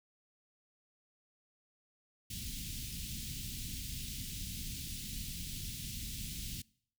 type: band-stop noise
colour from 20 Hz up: pink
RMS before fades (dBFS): -42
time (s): 2.3-6.62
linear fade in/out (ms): 5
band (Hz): 220 to 2900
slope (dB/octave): 24
effects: noise-tail reverb RT60 0.6 s tail -24 dB re dry